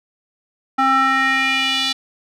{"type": "tone with band-pass filter sweep", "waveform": "square", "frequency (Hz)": 266.5, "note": "C4", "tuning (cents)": 32, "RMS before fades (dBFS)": -17, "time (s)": [0.78, 1.93], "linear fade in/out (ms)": 10, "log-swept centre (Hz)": [1100, 3800], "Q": 3.1, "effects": []}